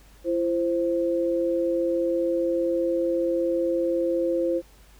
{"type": "tone pair together", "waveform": "sine", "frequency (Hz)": [338.2, 523.3], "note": ["E4", "C5"], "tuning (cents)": [44, 0], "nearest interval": "minor sixth", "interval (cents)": 756, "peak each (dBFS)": -24, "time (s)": [0.24, 4.62], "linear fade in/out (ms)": 50, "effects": ["added 50 Hz sine -51 dBFS peak until 4.99 s", "pink hiss -56 dBFS RMS until 4.99 s"]}